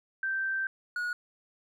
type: tone pair in turn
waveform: sine / triangle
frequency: 1562 / 1451.9 Hz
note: G6 / F#6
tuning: -7 / -33 cents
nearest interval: minor second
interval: 126 cents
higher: first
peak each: -28 dBFS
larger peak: neither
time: 0.23-0.67 / 0.96-1.13 s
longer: first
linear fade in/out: 2 ms
effects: none